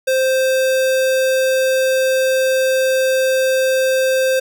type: tone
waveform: square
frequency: 523.3 Hz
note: C5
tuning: in tune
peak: -14 dBFS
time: 0.07-4.4 s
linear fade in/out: 10 ms
effects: none